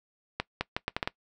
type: accelerating click train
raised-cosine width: 0.3 ms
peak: -12 dBFS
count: 7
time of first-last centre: 0.4-1.075 s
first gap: 210 ms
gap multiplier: 0.74
effects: noise-tail reverb RT60 0.1 s tail -21 dB re dry